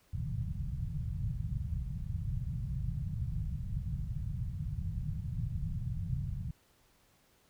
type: low-pass noise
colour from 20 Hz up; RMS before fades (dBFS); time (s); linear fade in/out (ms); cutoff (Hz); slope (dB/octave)
white; -36; 0.13-6.51; 5; 160; 48
effects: pink hiss -68 dBFS RMS until 7.49 s